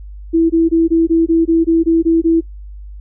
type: tone bursts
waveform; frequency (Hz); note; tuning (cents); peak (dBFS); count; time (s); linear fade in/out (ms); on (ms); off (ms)
sine; 329.6; E4; 0; -8; 11; 0.33-2.41; 20; 170; 21
effects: noise-tail reverb RT60 0.1 s tail -21 dB re dry + added 50 Hz sine -29 dBFS peak until 3 s